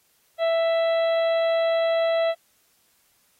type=harmonic tone; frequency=661 Hz; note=E5; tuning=5 cents sharp; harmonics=1 / 2 / 3 / 4 / 5 / 6; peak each=-19 / -35 / -34 / -40 / -38 / -40 dBFS; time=0.38-2.35 s; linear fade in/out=50 ms; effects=white hiss -64 dBFS RMS until 3.39 s + AAC 48 kbps